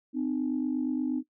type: tone pair together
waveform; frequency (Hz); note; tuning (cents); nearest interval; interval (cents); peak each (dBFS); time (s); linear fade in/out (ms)
sine; 256.1 / 304.6; C4 / D#4; -37 / -37; minor third; 300; -28 / -29; 0.13-1.23; 50
effects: noise-tail reverb RT60 0.1 s tail -17 dB re dry + tanh soft clip ceiling -20 dBFS